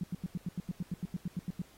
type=tone bursts; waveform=sine; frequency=176.8 Hz; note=F3; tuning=22 cents sharp; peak=-31 dBFS; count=15; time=0.01-1.618 s; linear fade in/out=2 ms; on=26 ms; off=87 ms; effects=pink hiss -61 dBFS RMS until 1.77 s + AAC 48 kbps